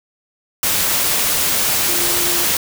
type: tone in noise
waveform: sine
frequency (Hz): 349.2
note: F4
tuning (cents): 0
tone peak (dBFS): -27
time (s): 1.88-2.45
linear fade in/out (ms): 2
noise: white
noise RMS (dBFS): -17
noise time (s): 0.63-2.57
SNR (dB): -13
effects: none